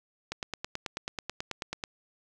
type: click train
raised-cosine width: 0.2 ms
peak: -16 dBFS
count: 15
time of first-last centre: 0.32-1.838 s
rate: 9.22 Hz
effects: none